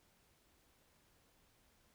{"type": "silence", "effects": ["pink hiss -72 dBFS RMS until 1.94 s"]}